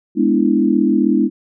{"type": "chord", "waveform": "sine", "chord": "E dominant seventh", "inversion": "first", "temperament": "equal", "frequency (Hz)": [207.7, 246.9, 293.7, 329.6], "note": ["G#3", "B3", "D4", "E4"], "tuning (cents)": [0, 0, 0, 0], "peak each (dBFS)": -17, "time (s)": [0.15, 1.3], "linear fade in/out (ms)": 50, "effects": []}